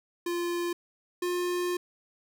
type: tone pair in turn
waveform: square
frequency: 347 / 355.3 Hz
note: F4 / F4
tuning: -11 / +30 cents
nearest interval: unison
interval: 41 cents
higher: second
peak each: -29 / -28 dBFS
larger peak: second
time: 0.26-0.73 / 1.22-1.77 s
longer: second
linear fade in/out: 5 ms
effects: none